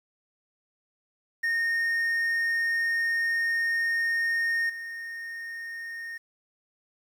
triangle tone with level steps, 1842 Hz, A#6, 21 cents flat, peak -22 / -33 dBFS, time 1.43-6.18 s, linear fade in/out 10 ms, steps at 4.69 s, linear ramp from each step 10 ms, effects 9-bit

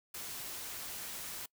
white noise, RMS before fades -43 dBFS, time 0.14-1.46 s, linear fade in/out 5 ms, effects noise-tail reverb RT60 0.1 s tail -24 dB re dry

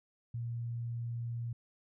sine tone, 117.8 Hz, A#2, 19 cents sharp, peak -35 dBFS, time 0.34-1.53 s, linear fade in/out 5 ms, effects none

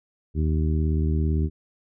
harmonic tone, 77.78 Hz, D#2, in tune, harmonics 1 / 2 / 3 / 4 / 5, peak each -21 / -27 / -31 / -33 / -35 dBFS, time 0.34-1.5 s, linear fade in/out 50 ms, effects none

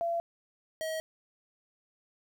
sine / square tone pair in turn, 679 / 636.8 Hz, F5 / D#5, -49 / +40 cents, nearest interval minor second, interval 111 cents, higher first, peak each -28 / -33 dBFS, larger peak first, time 0.01-0.2 / 0.81-1 s, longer neither, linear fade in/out 0 ms, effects 11-bit

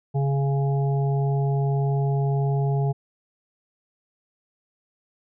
harmonic tone, 138.59 Hz, C#3, in tune, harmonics 1 / 3 / 5 / 6, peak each -20 / -30 / -34 / -36 dBFS, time 0.14-2.93 s, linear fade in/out 20 ms, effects none

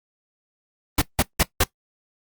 pink noise bursts, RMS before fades -17 dBFS, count 4, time 0.98-1.638 s, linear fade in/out 5 ms, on 37 ms, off 170 ms, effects noise-tail reverb RT60 0.1 s tail -18 dB re dry + Opus 32 kbps

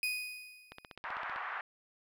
35% pulse tone with exponential decay, 2489 Hz, D#7, in tune, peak -28 dBFS, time 0.03-0.95 s, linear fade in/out 1 ms, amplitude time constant 200 ms
click train, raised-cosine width 0.3 ms, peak -29 dBFS, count 11, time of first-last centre 0.72-1.361 s, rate 15.6 Hz
pink band-pass noise, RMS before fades -40 dBFS, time 1.04-1.61 s, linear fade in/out 2 ms, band 900 to 1900 Hz, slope 24 dB/octave
effects none

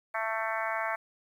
harmonic tone, 222.3 Hz, A3, 18 cents sharp, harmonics 3 / 4 / 5 / 6 / 7 / 8 / 9 / 10, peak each -35 / -36 / -37 / -38 / -38 / -39 / -40 / -40 dBFS, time 0.14-0.96 s, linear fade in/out 10 ms, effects 10-bit

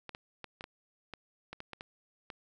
clicks, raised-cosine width 0.3 ms, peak -26 dBFS, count 11, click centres 0.093 / 0.149 / 0.443 / 0.609 / 0.641 / 1.137 / 1.53 / 1.604 / 1.733 / 1.809 / 2.302 s, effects none

